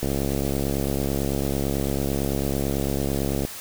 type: click train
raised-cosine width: 2 ms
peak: -12 dBFS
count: 237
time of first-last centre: 0.03-3.45 s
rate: 69 Hz
effects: white hiss -37 dBFS RMS until 3.6 s